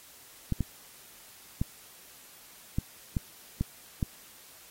clicks, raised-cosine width 5 ms, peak -15 dBFS, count 7, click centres 0.523 / 0.607 / 1.615 / 2.785 / 3.168 / 3.61 / 4.028 s, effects white hiss -53 dBFS RMS until 4.7 s + AAC 48 kbps

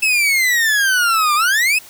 40% pulse exponential two-way sweep, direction down then up, 2637 to 1174.7 to 2637 Hz, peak -12 dBFS, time 0.02-1.79 s, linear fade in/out 10 ms, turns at 1.35 s, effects white hiss -41 dBFS RMS until 1.89 s

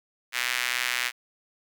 sawtooth tone with high-pass filter, 123.47 Hz, B2, in tune, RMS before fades -28 dBFS, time 0.32-1.12 s, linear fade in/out 50 ms, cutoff 2000 Hz, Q 1.9, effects none

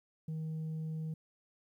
sine tone, 158.2 Hz, D#3, 29 cents sharp, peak -33 dBFS, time 0.28-1.14 s, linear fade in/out 5 ms, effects tanh soft clip ceiling -35 dBFS + 12-bit

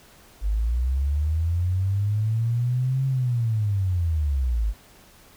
sine linear two-way sweep, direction up then down, 49 to 134.9 to 49 Hz, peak -20 dBFS, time 0.41-4.74 s, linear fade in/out 50 ms, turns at 3.06 s, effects pink hiss -52 dBFS RMS until 5.36 s

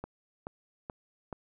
click train, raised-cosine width 1 ms, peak -24 dBFS, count 4, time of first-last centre 0.04-1.328 s, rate 2.33 Hz, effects none

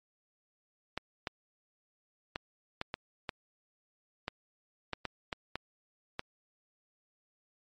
clicks, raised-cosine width 0.3 ms, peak -18 dBFS, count 12, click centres 0.976 / 1.272 / 2.359 / 2.814 / 2.941 / 3.292 / 4.281 / 4.933 / 5.053 / 5.328 / 5.556 / 6.194 s, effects MP3 48 kbps

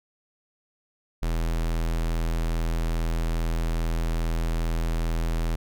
square tone, 41.2 Hz, E1, in tune, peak -24 dBFS, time 1.22-5.56 s, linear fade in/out 10 ms, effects none

